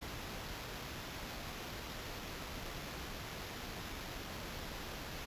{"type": "noise with sample-and-hold", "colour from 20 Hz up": "pink", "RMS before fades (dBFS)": -45, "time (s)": [0.01, 5.26], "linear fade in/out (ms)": 20, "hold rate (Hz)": 8820, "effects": ["resampled to 32000 Hz"]}